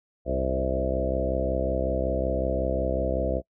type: harmonic tone with a mistuned harmonic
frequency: 65.41 Hz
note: C2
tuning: in tune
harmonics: 1 / 2 / 3 / 4 / 5 / 6 / 7 / 8 / 9 / 10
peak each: -29 / -36 / -36 / -36 / -34 / -36 / -37 / -30 / -33 / -31 dBFS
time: 0.25-3.42 s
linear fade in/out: 50 ms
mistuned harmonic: 8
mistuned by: -15 cents
effects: noise-tail reverb RT60 0.1 s tail -25 dB re dry